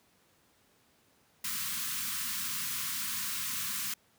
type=band-stop noise; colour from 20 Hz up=white; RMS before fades=-35 dBFS; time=1.44-3.94 s; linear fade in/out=5 ms; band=260 to 1000 Hz; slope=96 dB/octave; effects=pink hiss -67 dBFS RMS until 4.18 s + high-pass 100 Hz 12 dB/octave